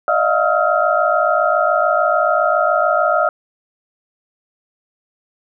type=tone cluster; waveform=sine; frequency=597 / 644 / 710 / 1276 / 1382 Hz; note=D5 / E5 / F5 / D#6 / F6; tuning=+28 / -41 / +28 / +43 / -19 cents; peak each=-19 dBFS; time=0.08-3.29 s; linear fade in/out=2 ms; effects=none